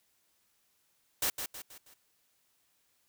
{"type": "noise with echo", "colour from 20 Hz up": "white", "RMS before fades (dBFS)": -30, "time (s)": [1.22, 1.3], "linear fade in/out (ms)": 5, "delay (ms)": 160, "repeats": 4, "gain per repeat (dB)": -7, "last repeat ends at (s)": 1.94, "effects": ["white hiss -73 dBFS RMS until 3.08 s"]}